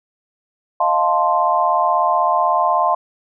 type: chord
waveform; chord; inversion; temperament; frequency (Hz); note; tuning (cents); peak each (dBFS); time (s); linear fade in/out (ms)
sine; F dominant seventh; third; equal; 622.3 / 698.5 / 880 / 1046.5; Eb5 / F5 / A5 / C6; 0 / 0 / 0 / 0; -22 / -18 / -20 / -17; 0.8-2.95; 5
effects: none